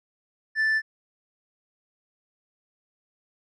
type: tone with tanh clipping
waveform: sine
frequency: 1760 Hz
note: A6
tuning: in tune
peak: -21 dBFS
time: 0.55-0.82 s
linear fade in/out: 50 ms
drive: 3 dB
effects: none